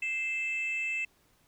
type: tone pair together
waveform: sine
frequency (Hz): 2093 / 2637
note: C7 / E7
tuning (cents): 0 / 0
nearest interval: major third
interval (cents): 400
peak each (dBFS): -35 / -29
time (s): 0.02-1.05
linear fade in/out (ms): 5
effects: tanh soft clip ceiling -26 dBFS + pink hiss -67 dBFS RMS until 1.47 s